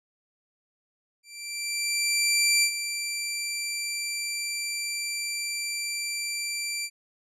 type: tone with ADSR envelope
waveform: 15% pulse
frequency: 2349 Hz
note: D7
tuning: in tune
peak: -12 dBFS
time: 1.23-6.9 s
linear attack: 1400 ms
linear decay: 74 ms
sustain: -10 dB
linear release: 56 ms
effects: low-pass 12000 Hz 12 dB/octave